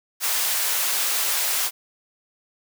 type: high-pass noise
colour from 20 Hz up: white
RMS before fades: -23 dBFS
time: 0.2-1.71 s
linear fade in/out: 50 ms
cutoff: 660 Hz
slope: 12 dB/octave
effects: none